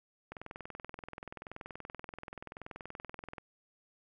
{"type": "click train", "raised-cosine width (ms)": 0.5, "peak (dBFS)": -28, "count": 65, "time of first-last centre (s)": [0.32, 3.382], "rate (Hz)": 20.9, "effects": []}